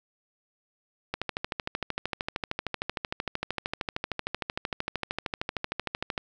click train, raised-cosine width 0.3 ms, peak -13 dBFS, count 67, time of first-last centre 1.14-6.178 s, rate 13.1 Hz, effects none

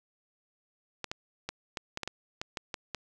clicks, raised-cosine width 0.2 ms, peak -17 dBFS, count 11, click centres 1.043 / 1.115 / 1.49 / 1.772 / 1.974 / 2.033 / 2.076 / 2.415 / 2.572 / 2.742 / 2.947 s, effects none

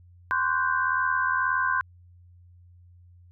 sine tone cluster, 1037 / 1114 / 1482 / 1564 Hz, C6 / C#6 / F#6 / G6, -16 / +8 / +2 / -4 cents, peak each -26 / -33 / -29 / -26 dBFS, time 0.31-1.81 s, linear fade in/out 0 ms, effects added 88 Hz sine -50 dBFS peak until 3.31 s

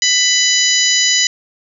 harmonic tone with a mistuned harmonic, 994 Hz, B5, 11 cents sharp, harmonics 2 / 3 / 4 / 5 / 6 / 7, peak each -18 / -18 / -18 / -18 / -18 / -18 dBFS, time 0.02-1.27 s, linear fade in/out 2 ms, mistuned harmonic 7, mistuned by -29 cents, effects none

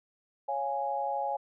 sine chord, Db major, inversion none, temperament equal, 554.4 / 698.5 / 830.6 Hz, Db5 / F5 / Ab5, 0 / 0 / 0 cents, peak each -35 / -36 / -31 dBFS, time 0.48-1.37 s, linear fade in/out 10 ms, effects none

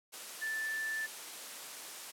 sine tone in noise, 1760 Hz, A6, in tune, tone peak -34 dBFS, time 0.41-1.07 s, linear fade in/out 20 ms, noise white, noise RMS -45 dBFS, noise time 0.12-2.12 s, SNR +8 dB, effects high-pass 300 Hz 12 dB/octave + low-pass 12000 Hz 12 dB/octave

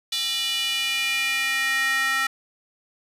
square tone with high-pass filter sweep, 267.4 Hz, C4, 38 cents sharp, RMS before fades -24 dBFS, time 0.12-2.27 s, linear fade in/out 5 ms, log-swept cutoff 3500 to 1600 Hz, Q 3.9, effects resampled to 32000 Hz

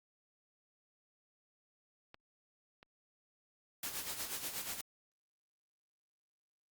clicks, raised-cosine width 0.3 ms, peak -36 / -40 dBFS, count 2, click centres 2.144 / 2.829 s
white noise with tremolo, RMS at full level -39 dBFS, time 3.83-4.81 s, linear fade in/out 2 ms, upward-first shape sine, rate 8.3 Hz, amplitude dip 60%
effects Opus 48 kbps

